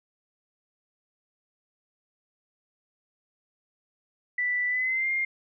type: tone with pitch glide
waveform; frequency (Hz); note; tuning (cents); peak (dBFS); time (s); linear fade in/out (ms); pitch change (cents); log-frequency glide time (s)
sine; 1975.5 to 2117; B6 to C7; 0 to +20; -24; 4.38-5.25; 5; +120; 4.68-5.1
effects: none